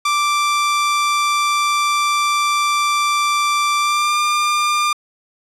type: tone with pitch glide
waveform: sawtooth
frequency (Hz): 1174.7 to 1198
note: D6 to D6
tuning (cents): 0 to +34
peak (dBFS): -11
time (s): 0.05-4.93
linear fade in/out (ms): 5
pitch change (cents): +34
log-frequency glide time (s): 3.79-4.18
effects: low-pass 9000 Hz 12 dB/octave